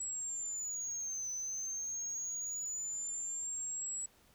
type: linear two-way sweep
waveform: sine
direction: down then up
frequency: 7790 to 6060 to 7790 Hz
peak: -35 dBFS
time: 0-4.06 s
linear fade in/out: 5 ms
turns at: 1.3 s
effects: tanh soft clip ceiling -35 dBFS + pink hiss -66 dBFS RMS until 4.34 s